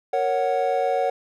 triangle chord, F# major, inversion first, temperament equal, 466.2 / 554.4 / 740 Hz, A#4 / C#5 / F#5, 0 / 0 / 0 cents, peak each -24 / -22 / -21 dBFS, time 0.13-1.1 s, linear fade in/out 5 ms, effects none

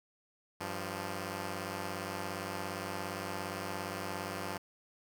5% pulse tone pair together, 97.29 / 174.61 Hz, G2 / F3, -13 / 0 cents, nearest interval minor seventh, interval 1013 cents, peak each -28 / -29 dBFS, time 0.6-4.58 s, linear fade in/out 10 ms, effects none

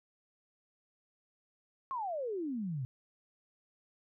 sine exponential sweep, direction down, 1108.7 to 121.3 Hz, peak -34 dBFS, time 1.91-2.85 s, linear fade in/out 0 ms, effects none

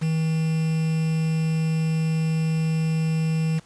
triangle tone with quantisation, 160 Hz, D#3, 49 cents sharp, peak -18 dBFS, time 0.01-3.6 s, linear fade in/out 20 ms, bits 6, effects pink hiss -54 dBFS RMS until 3.65 s + resampled to 22050 Hz

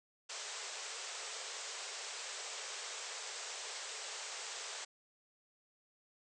white band-pass noise, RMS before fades -45 dBFS, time 0.29-4.85 s, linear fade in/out 10 ms, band 390 to 8200 Hz, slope 96 dB/octave, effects none

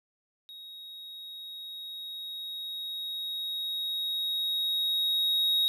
triangle tone with level ramp, 3776 Hz, A#7, 22 cents sharp, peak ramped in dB -42 to -21 dBFS, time 0.49-5.68 s, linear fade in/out 0 ms, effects none

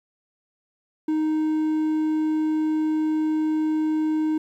triangle tone, 311.1 Hz, D#4, in tune, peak -18 dBFS, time 1.08-4.38 s, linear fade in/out 5 ms, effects 10-bit

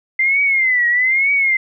sine tone with vibrato, 2074 Hz, C7, 16 cents flat, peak -12 dBFS, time 0.19-1.57 s, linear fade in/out 5 ms, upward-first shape triangle, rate 1.1 Hz, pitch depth 160 cents each way, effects none

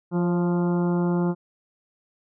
harmonic tone with a mistuned harmonic, 174.61 Hz, F3, in tune, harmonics 1 / 2 / 3 / 4 / 5 / 6 / 7 / 8, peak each -21 / -26 / -35 / -38 / -36 / -40 / -43 / -43 dBFS, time 0.11-1.35 s, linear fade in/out 50 ms, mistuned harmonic 3, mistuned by +32 cents, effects none

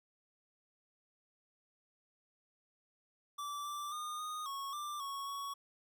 square tone with pitch steps, 1163 / 1173 / 1220 / 1236 / 1102 / 1183 / 1107 / 1117 Hz, D6 / D6 / D#6 / D#6 / C#6 / D6 / C#6 / C#6, -17 / -2 / -34 / -12 / -11 / +12 / -3 / +13 cents, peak -40 dBFS, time 3.38-5.54 s, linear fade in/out 10 ms, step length 270 ms, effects none

